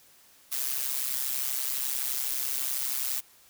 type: noise with amplitude modulation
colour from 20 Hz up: blue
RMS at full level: -27 dBFS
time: 0.51-3.21 s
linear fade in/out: 20 ms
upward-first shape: sine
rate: 132 Hz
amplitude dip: 80%
effects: white hiss -58 dBFS RMS until 3.49 s